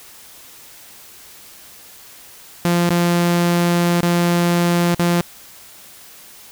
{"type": "tone with dropouts", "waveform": "sawtooth", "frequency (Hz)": 173.2, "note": "F3", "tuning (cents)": -14, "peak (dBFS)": -10, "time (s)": [2.65, 5.21], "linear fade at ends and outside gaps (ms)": 0, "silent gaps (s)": [[2.891, 2.904], [4.008, 4.03], [4.945, 4.994]], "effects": ["white hiss -42 dBFS RMS until 6.51 s"]}